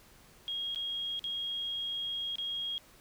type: tone with dropouts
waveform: sine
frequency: 3271 Hz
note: G#7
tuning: 27 cents flat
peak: -33 dBFS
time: 0.48-2.78 s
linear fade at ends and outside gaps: 0 ms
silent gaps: 0.747-0.759 / 1.193-1.241 / 2.356-2.384 s
effects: pink hiss -59 dBFS RMS until 3 s